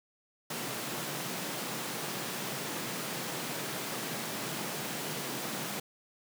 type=high-pass noise; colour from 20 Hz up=pink; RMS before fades=-37 dBFS; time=0.5-5.8 s; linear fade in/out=5 ms; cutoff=130 Hz; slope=48 dB/octave; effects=none